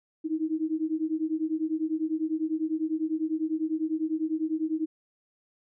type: beating tone pair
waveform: sine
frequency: 310.9 / 320.9 Hz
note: D#4 / E4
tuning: -1 / -46 cents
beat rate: 10 Hz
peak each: -29 dBFS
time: 0.24-4.86 s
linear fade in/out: 20 ms
effects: none